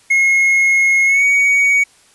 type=tone with pitch glide; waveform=triangle; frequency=2162 to 2246 Hz; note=C#7 to C#7; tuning=-44 to +22 cents; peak=-8 dBFS; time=0.1-1.84 s; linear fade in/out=10 ms; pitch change=+66 cents; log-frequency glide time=1.06-1.24 s; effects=white hiss -50 dBFS RMS until 2.14 s + resampled to 24000 Hz